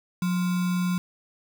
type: tone with sample-and-hold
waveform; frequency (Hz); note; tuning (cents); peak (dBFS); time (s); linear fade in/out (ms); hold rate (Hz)
sine; 180; F#3; -47; -22; 0.22-0.98; 2; 1225
effects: none